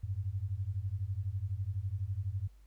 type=beating tone pair; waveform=sine; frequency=91.2 / 103.2 Hz; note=F#2 / G#2; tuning=-24 / -10 cents; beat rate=12 Hz; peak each=-36 / -36 dBFS; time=0.03-2.48 s; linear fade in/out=10 ms; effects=added 50 Hz sine -55 dBFS peak until 2.66 s + pink hiss -73 dBFS RMS until 2.66 s